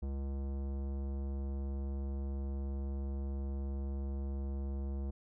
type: tone with tanh clipping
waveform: sine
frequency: 68.5 Hz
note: C#2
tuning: 20 cents flat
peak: -37 dBFS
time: 0.02-5.11 s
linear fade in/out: 10 ms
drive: 17 dB
effects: none